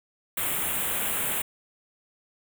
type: band-stop noise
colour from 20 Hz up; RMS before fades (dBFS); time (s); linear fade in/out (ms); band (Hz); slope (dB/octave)
white; -28; 0.37-1.42; 5; 3400 to 7800; 48
effects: none